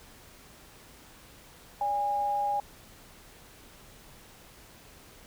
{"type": "tone pair together", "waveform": "sine", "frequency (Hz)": [578, 817.4], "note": ["D5", "G#5"], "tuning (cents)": [-28, -28], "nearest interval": "tritone", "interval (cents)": 600, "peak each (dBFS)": [-38, -26], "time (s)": [1.81, 2.6], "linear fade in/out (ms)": 2, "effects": ["pink hiss -53 dBFS RMS until 5.26 s"]}